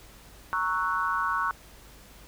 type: chord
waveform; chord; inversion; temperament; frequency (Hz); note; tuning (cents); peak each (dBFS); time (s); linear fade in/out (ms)
sine; F# dominant seventh; first; equal; 932.3 / 1108.7 / 1318.5 / 1480; A#5 / C#6 / E6 / F#6; 0 / 0 / 0 / 0; -33 / -28 / -32 / -30; 0.53-1.51; 0
effects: added 50 Hz sine -53 dBFS peak until 2.27 s + pink hiss -52 dBFS RMS until 2.27 s